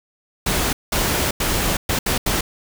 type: noise bursts at uneven times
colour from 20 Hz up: pink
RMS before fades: -20 dBFS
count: 6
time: 0.46-0.73 / 0.92-1.31 / 1.4-1.77 / 1.89-1.99 / 2.06-2.18 / 2.26-2.41 s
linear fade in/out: 5 ms
effects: none